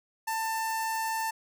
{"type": "tone with notch filter", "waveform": "sawtooth", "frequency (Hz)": 892, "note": "A5", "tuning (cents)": 23, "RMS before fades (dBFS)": -31, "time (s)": [0.27, 1.31], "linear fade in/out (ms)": 10, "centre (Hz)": 3400, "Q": 1.6, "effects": []}